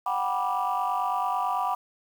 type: chord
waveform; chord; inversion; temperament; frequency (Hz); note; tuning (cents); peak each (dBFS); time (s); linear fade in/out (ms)
sine; G major seventh; third; just; 735 / 784 / 980 / 1176; F#5 / G5 / B5 / D6; -12 / 0 / -14 / +2; -29 / -30 / -28 / -29; 0.06-1.75; 5
effects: tanh soft clip ceiling -17 dBFS + 8-bit